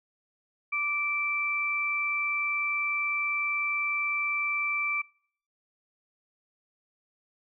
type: tone pair together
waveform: sine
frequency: 1171 / 2335 Hz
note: D6 / D7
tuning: -5 / -11 cents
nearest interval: octave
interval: 1194 cents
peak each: -34 / -27 dBFS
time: 0.72-5.02 s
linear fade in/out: 10 ms
effects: noise-tail reverb RT60 0.6 s tail -26 dB re dry